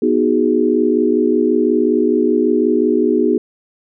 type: chord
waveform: sine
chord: G# minor seventh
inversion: first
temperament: equal with one note detuned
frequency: 245 / 311.1 / 370 / 415.3 Hz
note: B3 / D#4 / F#4 / G#4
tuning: -14 / 0 / 0 / 0 cents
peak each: -17 dBFS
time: 0.02-3.38 s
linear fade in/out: 5 ms
effects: none